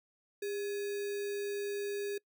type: tone with sample-and-hold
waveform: sine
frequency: 405.4 Hz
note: G#4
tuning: 42 cents flat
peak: -34 dBFS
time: 0.42-2.18 s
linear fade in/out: 5 ms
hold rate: 2100 Hz
effects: noise-tail reverb RT60 0.1 s tail -24 dB re dry